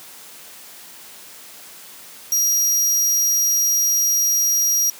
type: tone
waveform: sawtooth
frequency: 5720 Hz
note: F8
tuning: 41 cents sharp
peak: -13 dBFS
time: 2.32-4.9 s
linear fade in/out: 2 ms
effects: white hiss -41 dBFS RMS until 4.99 s + high-pass 150 Hz 12 dB/octave